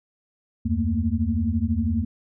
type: tone cluster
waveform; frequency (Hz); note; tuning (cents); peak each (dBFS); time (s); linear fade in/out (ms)
sine; 78.6 / 92.7 / 221.9 / 234; D#2 / F#2 / A3 / A#3; +18 / +4 / +15 / +7; -26; 0.65-2.05; 10
effects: none